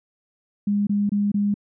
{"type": "tone bursts", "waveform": "sine", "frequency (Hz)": 204.1, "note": "G#3", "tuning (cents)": -30, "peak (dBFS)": -18, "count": 4, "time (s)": [0.67, 1.542], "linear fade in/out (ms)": 5, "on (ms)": 200, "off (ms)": 24, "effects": []}